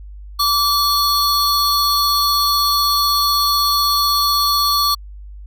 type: tone pair together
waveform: square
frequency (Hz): 1156 / 4364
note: D6 / C#8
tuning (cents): -28 / -28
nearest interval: octave + major seventh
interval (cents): 2300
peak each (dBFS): -17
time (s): 0.39-4.95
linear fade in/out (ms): 10
effects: added 50 Hz sine -32 dBFS peak until 5.46 s